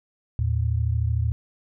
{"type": "tone pair together", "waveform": "sine", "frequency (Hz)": [79.6, 112.91], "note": ["D#2", "A2"], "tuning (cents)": [40, 45], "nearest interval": "tritone", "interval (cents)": 605, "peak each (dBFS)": -23, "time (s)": [0.39, 1.32], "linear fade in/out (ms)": 0, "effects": []}